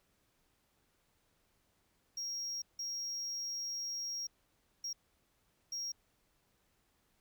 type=tone bursts at uneven times; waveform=triangle; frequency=5600 Hz; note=F8; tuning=4 cents sharp; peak=-36 dBFS; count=4; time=2.17-2.62 / 2.79-4.27 / 4.84-4.93 / 5.72-5.92 s; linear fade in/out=5 ms; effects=pink hiss -75 dBFS RMS until 7.2 s